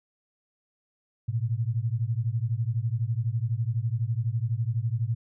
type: beating tone pair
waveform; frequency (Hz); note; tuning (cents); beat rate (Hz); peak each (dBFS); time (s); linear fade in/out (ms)
sine; 110 / 122; A2 / B2; 0 / -21; 12; -27 / -28; 1.28-5.15; 10
effects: none